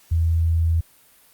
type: tone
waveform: sine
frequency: 82.41 Hz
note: E2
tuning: in tune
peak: -16 dBFS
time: 0.11-0.81 s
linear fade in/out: 10 ms
effects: white hiss -54 dBFS RMS until 1.33 s + Opus 48 kbps